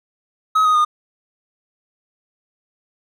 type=tone with pitch steps; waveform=triangle; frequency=1274 / 1247.8 / 1222.1 Hz; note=D#6 / D#6 / D#6; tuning=+41 / +5 / -31 cents; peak=-10 dBFS; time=0.55-0.85 s; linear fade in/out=10 ms; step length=100 ms; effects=none